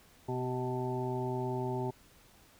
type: harmonic tone with a mistuned harmonic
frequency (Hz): 126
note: B2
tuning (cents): +35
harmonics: 1 / 2 / 3 / 5 / 6 / 7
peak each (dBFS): -36 / -40 / -36 / -44 / -46 / -40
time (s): 0.28-1.91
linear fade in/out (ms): 10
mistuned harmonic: 3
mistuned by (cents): +17
effects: pink hiss -61 dBFS RMS until 2.59 s